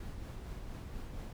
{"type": "noise with tremolo", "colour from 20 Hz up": "brown", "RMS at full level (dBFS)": -42, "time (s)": [0, 1.33], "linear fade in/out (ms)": 5, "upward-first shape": "sine", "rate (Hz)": 4.3, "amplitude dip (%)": 30, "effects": []}